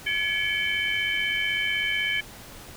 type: tone cluster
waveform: sine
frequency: 1699 / 2214 / 2310 / 3075 Hz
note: G#6 / C#7 / D7 / G7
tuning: +39 / -3 / -29 / -34 cents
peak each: -29 dBFS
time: 0.06-2.21 s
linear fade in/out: 10 ms
effects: pink hiss -44 dBFS RMS until 2.76 s